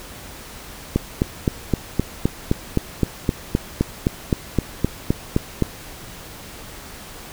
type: click train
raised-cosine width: 3 ms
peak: -3 dBFS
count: 19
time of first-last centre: 0.96-5.623 s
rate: 3.86 Hz
effects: pink hiss -38 dBFS RMS until 7.32 s